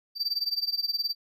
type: tone with tremolo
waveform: triangle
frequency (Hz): 4657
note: D8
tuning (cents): -15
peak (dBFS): -22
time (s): 0.15-1.15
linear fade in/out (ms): 50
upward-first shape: sine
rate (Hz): 19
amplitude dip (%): 90
effects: none